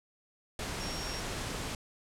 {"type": "tone in noise", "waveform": "sine", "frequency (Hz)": 5560, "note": "F8", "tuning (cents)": -9, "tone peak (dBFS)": -41, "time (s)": [0.8, 1.2], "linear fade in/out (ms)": 2, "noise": "pink", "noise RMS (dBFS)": -37, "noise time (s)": [0.59, 1.75], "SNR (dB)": -7, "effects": ["low-pass 9000 Hz 12 dB/octave"]}